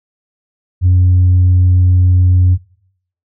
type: tone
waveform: sine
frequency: 90.7 Hz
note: F#2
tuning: 34 cents flat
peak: -4 dBFS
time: 0.81-2.58 s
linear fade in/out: 50 ms
effects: noise-tail reverb RT60 0.7 s tail -22 dB re dry + tanh soft clip ceiling -4 dBFS